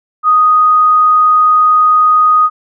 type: tone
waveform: sine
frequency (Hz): 1244.5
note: D#6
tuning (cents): 0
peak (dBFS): -5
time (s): 0.23-2.5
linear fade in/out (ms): 50
effects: none